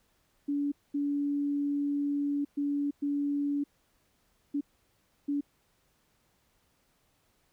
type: tone bursts at uneven times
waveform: sine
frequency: 286.3 Hz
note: D4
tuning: 44 cents flat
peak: -27 dBFS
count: 6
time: 0.48-0.72 / 0.94-2.45 / 2.57-2.91 / 3.02-3.64 / 4.54-4.61 / 5.28-5.41 s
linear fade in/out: 10 ms
effects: pink hiss -71 dBFS RMS until 7.52 s